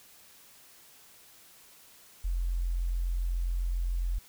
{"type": "tone", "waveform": "sine", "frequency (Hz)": 43.65, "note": "F1", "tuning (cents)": 0, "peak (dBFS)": -27, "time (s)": [2.24, 4.19], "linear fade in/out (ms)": 10, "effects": ["white hiss -56 dBFS RMS until 4.28 s"]}